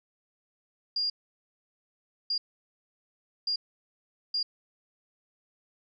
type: tone bursts at uneven times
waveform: sine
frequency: 4818 Hz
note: D8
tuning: 43 cents sharp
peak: -26 dBFS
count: 4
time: 0.96-1.1 / 2.3-2.38 / 3.47-3.56 / 4.34-4.43 s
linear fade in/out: 5 ms
effects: none